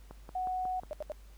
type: click train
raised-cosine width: 1 ms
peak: -32 dBFS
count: 5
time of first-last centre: 0.11-0.835 s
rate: 5.52 Hz
type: tone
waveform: sine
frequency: 740 Hz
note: F#5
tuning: in tune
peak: -31 dBFS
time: 0.35-0.8 s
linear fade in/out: 5 ms
type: tone bursts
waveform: sine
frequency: 606 Hz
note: D#5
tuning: 46 cents flat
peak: -34 dBFS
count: 3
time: 0.91-1.119 s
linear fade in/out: 0 ms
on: 21 ms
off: 73 ms
effects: added 50 Hz sine -50 dBFS peak until 1.37 s + pink hiss -63 dBFS RMS until 1.37 s